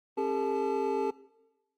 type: tone cluster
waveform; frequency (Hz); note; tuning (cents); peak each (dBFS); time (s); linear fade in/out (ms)
triangle; 269.5 / 401.4 / 450.1 / 868; C#4 / G4 / A4 / A5; -49 / +41 / +39 / -24; -34 / -29 / -30 / -32; 0.17-1.11; 10
effects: noise-tail reverb RT60 1.0 s tail -20 dB re dry + Opus 32 kbps